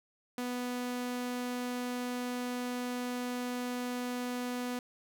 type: tone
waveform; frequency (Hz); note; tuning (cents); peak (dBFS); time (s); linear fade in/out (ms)
sawtooth; 246.9; B3; 0; -30; 0.38-4.79; 2
effects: none